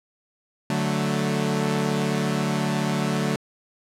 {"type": "chord", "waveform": "sawtooth", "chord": "D major", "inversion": "none", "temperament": "equal with one note detuned", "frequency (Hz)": [146.83, 185.53, 220], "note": ["D3", "F#3", "A3"], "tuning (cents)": [0, 5, 0], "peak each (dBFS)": [-22, -23, -22], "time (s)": [0.7, 3.36], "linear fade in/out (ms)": 2, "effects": ["low-pass 10000 Hz 12 dB/octave"]}